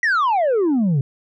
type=exponential sweep; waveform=sine; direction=down; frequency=1965 to 128.9 Hz; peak=-12 dBFS; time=0.03-1.01 s; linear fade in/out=2 ms; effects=tanh soft clip ceiling -14 dBFS